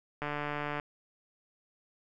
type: click train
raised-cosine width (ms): 0.5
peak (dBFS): -20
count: 86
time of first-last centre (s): 0.22-0.798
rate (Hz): 147
effects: none